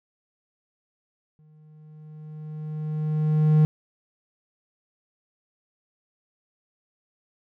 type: tone with exponential growth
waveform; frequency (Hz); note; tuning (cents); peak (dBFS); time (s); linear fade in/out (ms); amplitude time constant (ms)
triangle; 153.8; D#3; -20; -11; 1.39-3.65; 0; 490
effects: none